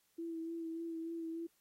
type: tone with vibrato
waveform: sine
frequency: 330 Hz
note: E4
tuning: 2 cents sharp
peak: -39 dBFS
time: 0.18-1.47 s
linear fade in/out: 10 ms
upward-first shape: sine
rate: 3.4 Hz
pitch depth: 24 cents each way
effects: white hiss -75 dBFS RMS until 1.6 s + AAC 48 kbps